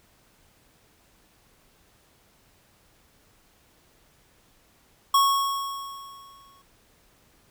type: tone with exponential decay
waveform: square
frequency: 1103 Hz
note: C#6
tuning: 9 cents flat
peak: -16 dBFS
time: 5.14-6.62 s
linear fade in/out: 5 ms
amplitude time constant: 320 ms
effects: pink hiss -61 dBFS RMS until 7.5 s